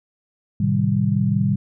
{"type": "chord", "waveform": "sine", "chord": "A half-diminished seventh", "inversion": "none", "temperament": "equal", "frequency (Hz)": [110, 130.81, 155.56, 196], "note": ["A2", "C3", "Eb3", "G3"], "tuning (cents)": [0, 0, 0, 0], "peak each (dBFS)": [-22, -23, -23, -20], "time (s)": [0.6, 1.56], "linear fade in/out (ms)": 5, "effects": []}